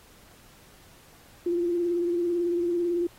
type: tone with vibrato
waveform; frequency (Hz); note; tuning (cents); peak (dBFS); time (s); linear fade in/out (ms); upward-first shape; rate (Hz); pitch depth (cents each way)
sine; 346.7; F4; -13; -23; 1.46-3.07; 5; triangle; 18; 43
effects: pink hiss -55 dBFS RMS until 3.18 s + AAC 48 kbps